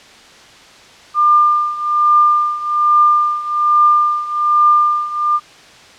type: tone with tremolo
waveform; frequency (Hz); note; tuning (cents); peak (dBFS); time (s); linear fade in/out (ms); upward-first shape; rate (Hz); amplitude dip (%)
sine; 1200; D6; +37; -6; 1.14-5.4; 50; triangle; 1.2; 85
effects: white hiss -41 dBFS RMS until 5.98 s + low-pass 5000 Hz 12 dB/octave